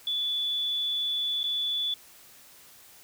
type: tone with dropouts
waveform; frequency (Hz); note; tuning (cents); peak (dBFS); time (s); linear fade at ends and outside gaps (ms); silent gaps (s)
sine; 3454; A7; -33; -26; 0.07-1.94; 2; 1.432-1.44
effects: white hiss -53 dBFS RMS until 3.03 s